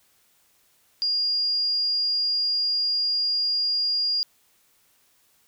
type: tone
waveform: sine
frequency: 4830 Hz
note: D8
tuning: 48 cents sharp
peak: -21 dBFS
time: 1.02-4.23 s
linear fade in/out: 0 ms
effects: white hiss -63 dBFS RMS until 5.47 s